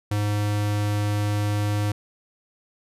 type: tone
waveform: square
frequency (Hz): 103.83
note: G#2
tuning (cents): 0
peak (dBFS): -22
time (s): 0.11-1.92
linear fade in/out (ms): 5
effects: resampled to 32000 Hz